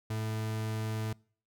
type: tone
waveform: 40% pulse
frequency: 109.5 Hz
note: A2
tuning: 8 cents flat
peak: -31 dBFS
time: 0.1-1.13 s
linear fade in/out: 5 ms
effects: noise-tail reverb RT60 0.5 s tail -26 dB re dry